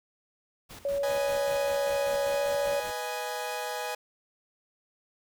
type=noise with tremolo; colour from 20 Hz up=pink; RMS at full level=-45 dBFS; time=0.69-2.92 s; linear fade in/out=20 ms; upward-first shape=square; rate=5.1 Hz; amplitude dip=65%
type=tone with pitch glide; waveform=sine; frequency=562 to 568.5 Hz; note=C#5 to C#5; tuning=+24 to +44 cents; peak=-26 dBFS; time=0.85-2.8 s; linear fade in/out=2 ms; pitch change=+20 cents; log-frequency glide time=2.28-2.45 s
type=chord; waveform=sawtooth; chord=G# minor; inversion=first; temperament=equal; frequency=493.9 / 622.3 / 830.6 Hz; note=B4 / D#5 / G#5; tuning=0 / 0 / 0 cents; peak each=-33 / -34 / -31 dBFS; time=1.03-3.95 s; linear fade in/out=5 ms
effects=none